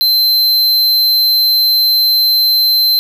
square tone, 4100 Hz, C8, 36 cents flat, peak -9 dBFS, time 0.01-2.99 s, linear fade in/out 0 ms, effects none

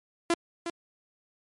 sawtooth tone with echo, 340 Hz, F4, 46 cents flat, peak -18 dBFS, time 0.3-0.34 s, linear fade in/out 2 ms, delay 360 ms, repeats 1, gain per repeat -9 dB, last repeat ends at 0.7 s, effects MP3 48 kbps

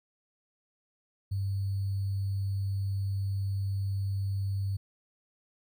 sine tone with sample-and-hold, 98 Hz, G2, in tune, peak -28 dBFS, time 1.31-4.77 s, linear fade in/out 10 ms, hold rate 4410 Hz, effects none

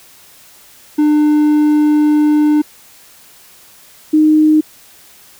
triangle / sine tone pair in turn, 300 / 308.3 Hz, D4 / D#4, +37 / -16 cents, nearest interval unison, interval 47 cents, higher second, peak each -6 dBFS, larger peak neither, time 0.98-2.62 / 4.13-4.61 s, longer first, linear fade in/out 10 ms, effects white hiss -43 dBFS RMS until 5.39 s

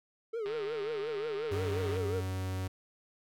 triangle tone with vibrato, 433.6 Hz, A4, 25 cents flat, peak -31 dBFS, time 0.33-2.21 s, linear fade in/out 10 ms, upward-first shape triangle, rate 5.6 Hz, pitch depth 170 cents each way
click train, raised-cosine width 0.3 ms, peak -29 dBFS, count 232, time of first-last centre 0.46-1.97 s, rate 153 Hz
45% pulse tone with pitch glide, 95 to 93.85 Hz, F#2 to F#2, +46 to +25 cents, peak -33 dBFS, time 1.51-2.68 s, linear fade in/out 10 ms, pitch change -21 cents, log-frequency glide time 1.64-1.94 s
effects none

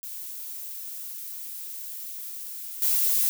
violet noise with level steps, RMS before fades -37 / -23 dBFS, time 0.03-3.29 s, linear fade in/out 0 ms, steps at 2.82 s, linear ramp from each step 2 ms, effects none

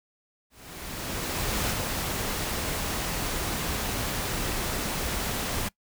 pink noise with ADSR envelope, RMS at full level -27 dBFS, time 0.5-5.69 s, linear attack 1200 ms, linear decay 46 ms, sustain -3 dB, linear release 12 ms, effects noise-tail reverb RT60 0.1 s tail -22 dB re dry

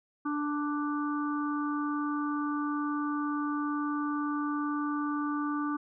harmonic tone with a mistuned harmonic, 293.7 Hz, D4, in tune, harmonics 1 / 3 / 4 / 5, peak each -30 / -42 / -35 / -42 dBFS, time 0.25-5.77 s, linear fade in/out 10 ms, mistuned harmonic 5, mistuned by +20 cents, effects none

